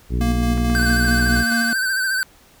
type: harmonic tone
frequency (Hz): 60.7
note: B1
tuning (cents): -29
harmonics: 1 / 2 / 3 / 4 / 5 / 6 / 7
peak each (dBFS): -19 / -25 / -29 / -31 / -33 / -35 / -36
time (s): 0.09-1.45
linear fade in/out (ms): 50
type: tone with tremolo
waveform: square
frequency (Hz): 233.1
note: A#3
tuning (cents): 0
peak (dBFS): -20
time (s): 0.21-1.73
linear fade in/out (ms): 0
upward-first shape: square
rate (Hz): 4.6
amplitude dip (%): 30
type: clicks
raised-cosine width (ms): 0.5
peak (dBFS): -19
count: 12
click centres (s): 0.577 / 0.7 / 0.797 / 0.829 / 0.902 / 1.048 / 1.086 / 1.198 / 1.228 / 1.268 / 1.367 / 1.522
type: tone with vibrato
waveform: square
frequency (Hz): 1541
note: G6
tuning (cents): -30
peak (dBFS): -19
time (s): 0.75-2.23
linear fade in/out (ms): 0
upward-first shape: sine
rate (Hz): 14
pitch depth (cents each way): 52
effects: pink hiss -51 dBFS RMS until 2.6 s